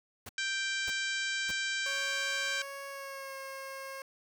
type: noise bursts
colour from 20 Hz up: pink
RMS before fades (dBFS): -44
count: 3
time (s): 0.26-1.516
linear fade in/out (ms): 5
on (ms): 32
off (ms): 580
type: harmonic tone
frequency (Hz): 784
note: G5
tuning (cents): 0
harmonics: 2 / 3 / 4 / 5 / 6 / 7 / 8 / 9 / 10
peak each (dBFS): -34 / -38 / -40 / -42 / -44 / -45 / -46 / -47 / -48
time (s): 0.38-2.62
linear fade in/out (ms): 2
type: tone with pitch glide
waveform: 15% pulse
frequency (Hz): 554 to 538.9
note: C#5 to C#5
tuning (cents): -1 to -49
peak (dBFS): -34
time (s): 1.86-4.02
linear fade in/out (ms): 2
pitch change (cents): -48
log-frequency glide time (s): 2.89-3.35
effects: none